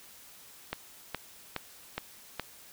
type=click train; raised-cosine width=0.3 ms; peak=-16 dBFS; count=5; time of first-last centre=0.73-2.397 s; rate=2.4 Hz; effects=white hiss -53 dBFS RMS until 2.72 s